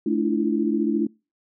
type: tone cluster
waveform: sine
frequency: 217.8 / 290.6 / 331.2 / 345.7 Hz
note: A3 / D4 / E4 / F4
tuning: -17 / -18 / +8 / -18 cents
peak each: -24 / -24 / -24 / -31 dBFS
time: 0.06-1.07 s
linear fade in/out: 5 ms
effects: noise-tail reverb RT60 0.3 s tail -26 dB re dry